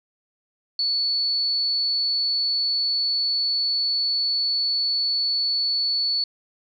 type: tone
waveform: sine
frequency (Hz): 4440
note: C#8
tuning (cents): +2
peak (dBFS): -20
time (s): 0.79-6.24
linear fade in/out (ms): 2
effects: none